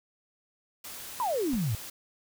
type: noise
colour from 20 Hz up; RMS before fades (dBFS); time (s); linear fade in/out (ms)
white; -42; 0.84-1.9; 5
type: exponential sweep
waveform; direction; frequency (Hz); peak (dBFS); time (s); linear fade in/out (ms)
sine; down; 1044 to 97.5; -26; 1.2-1.75; 0
type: noise with exponential decay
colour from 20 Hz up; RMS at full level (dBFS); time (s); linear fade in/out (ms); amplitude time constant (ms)
brown; -32; 1.53-1.62; 2; 19
effects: none

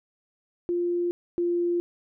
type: tone pair in turn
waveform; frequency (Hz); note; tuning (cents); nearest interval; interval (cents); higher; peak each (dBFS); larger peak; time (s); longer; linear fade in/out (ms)
sine; 349.2 / 347.4; F4 / F4; 0 / -9; unison; 9; first; -23 / -22; second; 0.69-1.11 / 1.38-1.8; neither; 0
effects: none

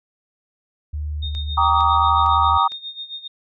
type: tone with pitch glide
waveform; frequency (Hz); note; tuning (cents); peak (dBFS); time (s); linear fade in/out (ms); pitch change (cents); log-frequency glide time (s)
sine; 74.8 to 76.86; D2 to D#2; +32 to -21; -23; 0.93-2.58; 10; +47; 1.48-2.18
type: tone with tremolo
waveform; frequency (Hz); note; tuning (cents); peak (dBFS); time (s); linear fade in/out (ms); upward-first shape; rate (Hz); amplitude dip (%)
sine; 3679; A#7; -24; -27; 1.22-3.28; 10; sine; 7.4; 80
type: click train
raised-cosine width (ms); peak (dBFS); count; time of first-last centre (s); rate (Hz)
0.2; -23; 4; 1.35-2.72; 2.19
type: chord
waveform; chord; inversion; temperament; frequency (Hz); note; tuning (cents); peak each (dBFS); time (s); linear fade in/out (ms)
sine; Eb major seventh; first; equal with one note detuned; 784 / 932.3 / 1153.1 / 1244.5; G5 / Bb5 / D6 / Eb6; 0 / 0 / -32 / 0; -22 / -19 / -19 / -18; 1.57-2.68; 10
effects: none

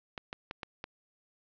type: clicks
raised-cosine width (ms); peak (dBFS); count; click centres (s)
0.3; -22; 5; 0.178 / 0.329 / 0.511 / 0.632 / 0.841
effects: resampled to 11025 Hz + 8-bit

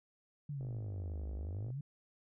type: exponential two-way sweep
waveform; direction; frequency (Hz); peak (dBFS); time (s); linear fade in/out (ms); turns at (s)
sine; down then up; 150 to 64.4 to 150; -38; 0.49-1.81; 5; 1.35
type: click train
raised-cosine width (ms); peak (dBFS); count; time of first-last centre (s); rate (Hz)
2; -38; 57; 0.61-1.704; 51.2
effects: none

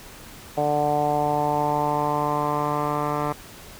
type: tone with low-pass filter sweep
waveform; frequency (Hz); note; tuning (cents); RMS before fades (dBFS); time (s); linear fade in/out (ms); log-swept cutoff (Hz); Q
10% pulse; 147.8; D3; +11; -23; 0.57-3.33; 10; 690 to 1300; 4.5
effects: pink hiss -43 dBFS RMS until 3.79 s

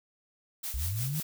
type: noise with tremolo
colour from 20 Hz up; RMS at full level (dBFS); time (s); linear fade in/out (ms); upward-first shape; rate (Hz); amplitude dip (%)
blue; -35; 0.63-1.23; 10; sine; 5.7; 65
type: linear sweep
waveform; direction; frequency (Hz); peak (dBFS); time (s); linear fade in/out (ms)
sine; up; 58.27 to 162.5; -30; 0.74-1.2; 0
effects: none

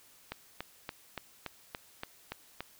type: click train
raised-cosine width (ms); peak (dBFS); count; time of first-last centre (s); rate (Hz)
0.3; -21; 9; 0.32-2.606; 3.5
effects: white hiss -60 dBFS RMS until 2.79 s

